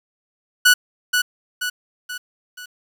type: tone with echo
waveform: sawtooth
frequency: 1476 Hz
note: F#6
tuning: 5 cents flat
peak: -6 dBFS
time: 0.65-0.74 s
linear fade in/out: 10 ms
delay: 480 ms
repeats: 4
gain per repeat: -6 dB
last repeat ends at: 2.66 s
effects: 8-bit